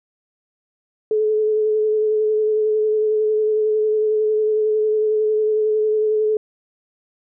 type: tone with vibrato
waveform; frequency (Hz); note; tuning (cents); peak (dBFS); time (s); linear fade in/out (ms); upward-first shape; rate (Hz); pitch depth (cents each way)
sine; 430; A4; -40; -15; 1.11-6.37; 2; sine; 11; 18
effects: none